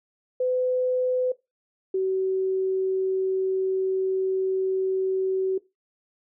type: tone pair in turn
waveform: sine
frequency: 506 / 379.1 Hz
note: B4 / F#4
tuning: +42 / +42 cents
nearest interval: perfect fourth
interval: 500 cents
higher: first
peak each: -21 dBFS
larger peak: neither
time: 0.4-1.32 / 1.94-5.58 s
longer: second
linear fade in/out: 5 ms
effects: noise-tail reverb RT60 0.2 s tail -18 dB re dry